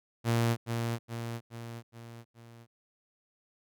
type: tone with echo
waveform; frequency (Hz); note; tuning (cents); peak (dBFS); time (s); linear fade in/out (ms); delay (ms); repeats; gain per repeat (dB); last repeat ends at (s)
sawtooth; 116.54; A#2; 0; -21; 0.24-0.57; 50; 420; 5; -5; 2.67
effects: none